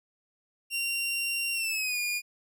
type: tone with pitch glide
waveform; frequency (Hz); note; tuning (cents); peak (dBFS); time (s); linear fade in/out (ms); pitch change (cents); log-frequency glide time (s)
sawtooth; 2761 to 2432; F7 to D#7; -20 to -40; -25; 0.7-2.22; 50; -220; 1.53-1.99
effects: none